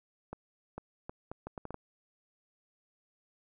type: accelerating click train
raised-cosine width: 1 ms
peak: -26 dBFS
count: 9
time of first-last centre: 0.33-1.744 s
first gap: 450 ms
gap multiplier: 0.7
effects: none